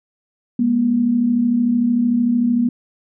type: tone pair together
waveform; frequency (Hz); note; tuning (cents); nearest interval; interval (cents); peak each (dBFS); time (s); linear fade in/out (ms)
sine; 207.7 / 241; G#3 / B3; 0 / -42; minor third; 258; -22 / -14; 0.59-2.69; 5
effects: none